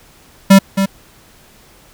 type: tone with echo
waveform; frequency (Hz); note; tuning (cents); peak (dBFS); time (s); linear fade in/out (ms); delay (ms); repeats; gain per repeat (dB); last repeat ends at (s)
square; 194.8; G3; -11; -3; 0.5-0.59; 10; 270; 1; -9; 0.86
effects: pink hiss -46 dBFS RMS until 1.93 s